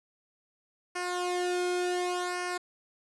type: tone with flanger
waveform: sawtooth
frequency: 357.9 Hz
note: F4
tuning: 42 cents sharp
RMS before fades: -31 dBFS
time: 0.95-2.58 s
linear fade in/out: 10 ms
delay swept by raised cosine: 0.27 to 1.07 ms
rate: 0.68 Hz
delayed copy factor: -0.75
effects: resampled to 24000 Hz + 9-bit